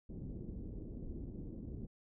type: low-pass noise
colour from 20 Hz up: pink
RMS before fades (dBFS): -45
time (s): 0.09-1.87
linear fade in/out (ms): 10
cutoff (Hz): 370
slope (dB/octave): 24
effects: none